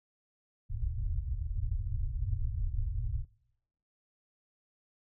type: low-pass noise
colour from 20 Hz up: pink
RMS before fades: -33 dBFS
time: 0.69-3.25 s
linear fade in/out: 10 ms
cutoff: 120 Hz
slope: 96 dB/octave
effects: noise-tail reverb RT60 0.8 s tail -22 dB re dry